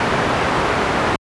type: low-pass noise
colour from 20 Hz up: white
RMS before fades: -18 dBFS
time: 0-1.16 s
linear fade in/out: 2 ms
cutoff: 1300 Hz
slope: 12 dB/octave
effects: high-pass 60 Hz 12 dB/octave + resampled to 24000 Hz